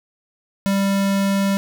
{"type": "tone", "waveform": "square", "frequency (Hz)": 196.9, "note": "G3", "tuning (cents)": 8, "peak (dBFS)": -17, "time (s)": [0.66, 1.57], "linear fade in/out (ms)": 0, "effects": []}